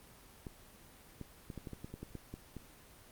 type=clicks; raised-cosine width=3 ms; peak=-30 dBFS; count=12; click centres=0.468 / 1.213 / 1.502 / 1.577 / 1.672 / 1.733 / 1.845 / 1.94 / 2.03 / 2.153 / 2.34 / 2.567 s; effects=pink hiss -58 dBFS RMS until 3.11 s + Opus 24 kbps